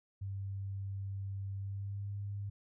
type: tone with pitch glide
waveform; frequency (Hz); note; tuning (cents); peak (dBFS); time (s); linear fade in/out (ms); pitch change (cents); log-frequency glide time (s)
sine; 98 to 100.81; G2 to G2; 0 to +49; -37; 0.21-2.5; 10; +49; 1.56-2.12
effects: none